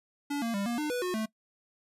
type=tone with pitch steps; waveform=square; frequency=286.7 / 230.8 / 199.4 / 237 / 300.8 / 492 / 362.5 / 219 Hz; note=D4 / A#3 / G3 / A#3 / D4 / B4 / F#4 / A3; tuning=-42 / -17 / +30 / +29 / +42 / -7 / -35 / -8 cents; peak=-30 dBFS; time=0.3-1.26 s; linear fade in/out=10 ms; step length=120 ms; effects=noise-tail reverb RT60 0.1 s tail -21 dB re dry + resampled to 32000 Hz